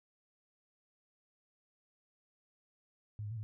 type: tone with pitch steps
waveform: sine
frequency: 105.9 / 103.8 / 115.3 / 106.6 Hz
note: G#2 / G#2 / A#2 / G#2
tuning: +34 / 0 / -19 / +46 cents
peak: -38 dBFS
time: 3.19-3.43 s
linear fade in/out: 0 ms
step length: 60 ms
effects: none